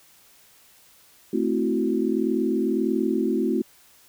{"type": "chord", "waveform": "sine", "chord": "F# half-diminished seventh", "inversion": "first", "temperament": "equal", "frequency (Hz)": [220, 261.6, 329.6, 370], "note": ["A3", "C4", "E4", "F#4"], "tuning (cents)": [0, 0, 0, 0], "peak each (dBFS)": -26, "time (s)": [1.33, 3.62], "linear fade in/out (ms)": 5, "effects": ["white hiss -55 dBFS RMS until 4.08 s"]}